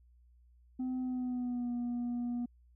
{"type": "tone with pitch glide", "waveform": "sine", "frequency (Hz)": [255.6, 241.4], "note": ["C4", "B3"], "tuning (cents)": [-40, -39], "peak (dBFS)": -30, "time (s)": [0.79, 2.46], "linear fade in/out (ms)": 10, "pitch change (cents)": -99, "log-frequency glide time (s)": [1, 1.72], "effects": ["tanh soft clip ceiling -32 dBFS", "added 60 Hz sine -60 dBFS peak until 2.75 s"]}